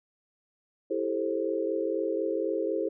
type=chord; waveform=sine; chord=A minor seventh; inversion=second; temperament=just; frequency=330 / 396 / 440 / 528 Hz; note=E4 / G4 / A4 / C5; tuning=+2 / +18 / 0 / +16 cents; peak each=-32 dBFS; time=0.9-2.89 s; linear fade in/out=10 ms; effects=none